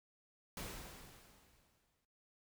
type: noise with exponential decay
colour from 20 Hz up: pink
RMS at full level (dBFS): -44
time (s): 0.57-2.05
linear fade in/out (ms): 2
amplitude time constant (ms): 320
effects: noise-tail reverb RT60 0.4 s tail -18 dB re dry